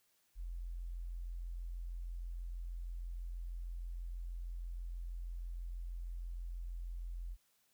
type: tone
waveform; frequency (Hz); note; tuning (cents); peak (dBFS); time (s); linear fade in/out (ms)
sine; 43.13; F1; -21; -40; 0.35-7.37; 50
effects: white hiss -75 dBFS RMS until 7.73 s